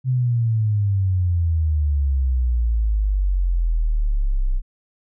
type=exponential sweep; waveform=sine; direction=down; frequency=130.81 to 30.87 Hz; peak=-16 dBFS; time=0.04-4.62 s; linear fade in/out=50 ms; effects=none